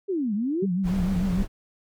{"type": "exponential two-way sweep", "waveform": "sine", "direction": "down then up", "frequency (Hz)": [414.4, 196, 414.4], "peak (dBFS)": -23, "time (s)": [0.08, 0.66], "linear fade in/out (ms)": 20, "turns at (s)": 0.34}
{"type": "tone with vibrato", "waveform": "sine", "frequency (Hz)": 185, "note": "F#3", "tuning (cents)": 0, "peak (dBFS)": -22, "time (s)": [0.62, 1.43], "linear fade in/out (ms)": 10, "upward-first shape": "sine", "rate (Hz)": 6.7, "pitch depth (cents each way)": 100}
{"type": "noise", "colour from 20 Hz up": "brown", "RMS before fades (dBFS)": -29, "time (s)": [0.83, 1.48], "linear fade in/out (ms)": 50}
{"effects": []}